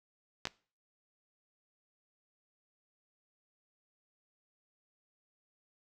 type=clicks; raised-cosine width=0.2 ms; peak=-16 / -18 dBFS; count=2; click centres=0.454 / 0.471 s; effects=noise-tail reverb RT60 0.4 s tail -22 dB re dry